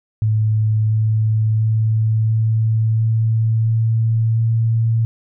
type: tone with pitch steps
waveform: sine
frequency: 108.6 / 109.42 / 110.24 / 111.07 / 111.91 / 112.75 / 113.6 Hz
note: A2 / A2 / A2 / A2 / A2 / A2 / A#2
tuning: -22 / -9 / +4 / +17 / +30 / +43 / -44 cents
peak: -13 dBFS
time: 0.22-5.05 s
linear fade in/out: 0 ms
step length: 690 ms
effects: none